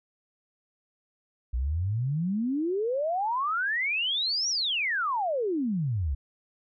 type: exponential two-way sweep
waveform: sine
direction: up then down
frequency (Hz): 57.3 to 5870 to 63.3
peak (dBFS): -25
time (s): 1.53-6.15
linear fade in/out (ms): 10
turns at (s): 4.49
effects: none